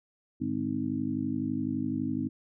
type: harmonic tone with a mistuned harmonic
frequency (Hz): 51.91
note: G#1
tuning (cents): 0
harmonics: 2 / 3 / 4 / 5 / 6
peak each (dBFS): -39 / -40 / -36 / -31 / -34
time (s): 0.4-2.29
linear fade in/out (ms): 20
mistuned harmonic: 3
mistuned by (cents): -71
effects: none